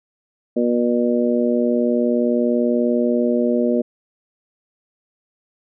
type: harmonic tone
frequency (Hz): 120.4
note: B2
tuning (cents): -44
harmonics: 2 / 3 / 4 / 5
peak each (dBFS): -18 / -22 / -22 / -23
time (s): 0.56-3.82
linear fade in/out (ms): 10
effects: none